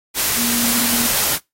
sine tone in noise, 236.6 Hz, A#3, 26 cents sharp, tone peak -21 dBFS, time 0.35-1.09 s, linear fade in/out 50 ms, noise white, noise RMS -18 dBFS, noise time 0.14-1.39 s, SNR -6 dB, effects noise-tail reverb RT60 0.2 s tail -24 dB re dry + AAC 48 kbps

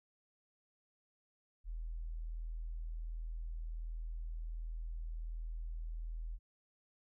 sine tone, 40.68 Hz, E1, 22 cents flat, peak -39 dBFS, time 1.64-6.39 s, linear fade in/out 50 ms, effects none

